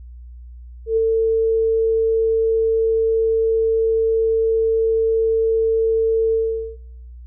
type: tone with ADSR envelope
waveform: sine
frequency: 448.5 Hz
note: A4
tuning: 33 cents sharp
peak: -12 dBFS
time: 0.86-6.77 s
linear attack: 110 ms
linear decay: 9 ms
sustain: -2 dB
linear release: 430 ms
effects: noise-tail reverb RT60 0.7 s tail -24 dB re dry + added 60 Hz sine -35 dBFS peak until 7.26 s